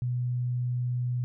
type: tone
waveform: sine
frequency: 123.47 Hz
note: B2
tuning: in tune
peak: -26 dBFS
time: 0.02-1.24 s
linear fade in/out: 0 ms
effects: none